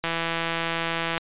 click train, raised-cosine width 0.3 ms, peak -10 dBFS, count 190, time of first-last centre 0.04-1.179 s, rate 166 Hz, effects resampled to 8000 Hz

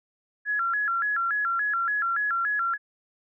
sine tone with vibrato, 1518 Hz, F#6, 44 cents sharp, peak -23 dBFS, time 0.45-2.78 s, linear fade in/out 50 ms, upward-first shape square, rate 3.5 Hz, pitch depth 180 cents each way, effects none

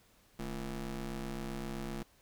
25% pulse ring-modulated tone, 123.47 Hz, B2, in tune, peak -31 dBFS, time 0.39-2.03 s, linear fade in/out 5 ms, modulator 95.6 Hz, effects pink hiss -66 dBFS RMS until 2.21 s

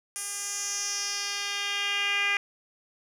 10% pulse tone with band-pass filter sweep, 403.6 Hz, G#4, 49 cents flat, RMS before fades -30 dBFS, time 0.16-2.37 s, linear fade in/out 0 ms, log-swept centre 9100 to 2300 Hz, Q 2.9, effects none

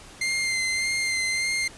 sawtooth tone with vibrato, 2093 Hz, C7, in tune, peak -20 dBFS, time 0.21-1.68 s, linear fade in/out 5 ms, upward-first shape sine, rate 1.7 Hz, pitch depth 21 cents each way, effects pink hiss -46 dBFS RMS until 1.77 s + resampled to 24000 Hz

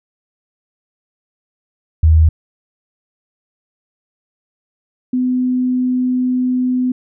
sine tone pair in turn, 79.5 / 252.4 Hz, D#2 / B3, +38 / +38 cents, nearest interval octave + minor sixth, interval 2000 cents, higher second, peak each -6 / -13 dBFS, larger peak first, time 2.03-2.29 / 5.13-6.92 s, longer second, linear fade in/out 5 ms, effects none

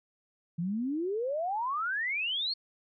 sine exponential sweep, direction up, 162.1 to 4435 Hz, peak -29 dBFS, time 0.58-2.54 s, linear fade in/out 10 ms, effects none

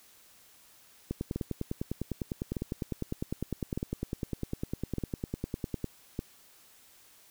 two click trains, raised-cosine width 3 ms, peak -19 / -19 dBFS, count 5 / 48, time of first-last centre 1.36-6.191 / 1.11-5.843 s, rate 0.828 / 9.93 Hz, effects white hiss -59 dBFS RMS until 7.3 s

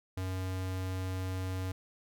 square tone, 93.3 Hz, F#2, 15 cents sharp, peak -34 dBFS, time 0.17-1.72 s, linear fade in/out 5 ms, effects none

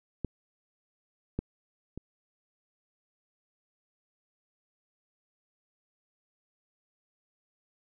clicks, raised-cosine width 3 ms, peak -18 / -17 / -26 dBFS, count 3, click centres 0.247 / 1.39 / 1.976 s, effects none

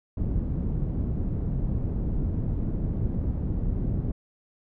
pink low-pass noise, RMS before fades -27 dBFS, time 0.17-4.12 s, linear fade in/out 5 ms, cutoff 210 Hz, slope 12 dB/octave, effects none

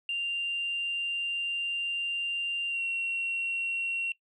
sine tone with pitch glide, 2786 to 2737 Hz, F7 to F7, -5 to -36 cents, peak -27 dBFS, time 0.09-4.12 s, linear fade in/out 2 ms, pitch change -31 cents, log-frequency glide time 2.68-2.82 s, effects noise-tail reverb RT60 0.1 s tail -20 dB re dry + tanh soft clip ceiling -24 dBFS

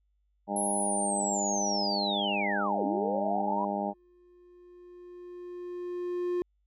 harmonic tone, 101.2 Hz, G#2, 44 cents flat, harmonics 2 / 3 / 4 / 5 / 6 / 7 / 8 / 9, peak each -34 / -39 / -40 / -45 / -35 / -41 / -33 / -41 dBFS, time 0.47-3.94 s, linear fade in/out 50 ms
sine linear two-way sweep, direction down then up, 11060 to 261.6 to 998 Hz, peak -30 dBFS, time 0.56-3.65 s, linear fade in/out 5 ms, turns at 2.85 s
triangle tone with exponential growth, 354.9 Hz, F4, 28 cents sharp, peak -24 dBFS, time 3.56-6.42 s, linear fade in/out 0 ms, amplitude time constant 620 ms
effects added 50 Hz sine -69 dBFS peak until 6.66 s

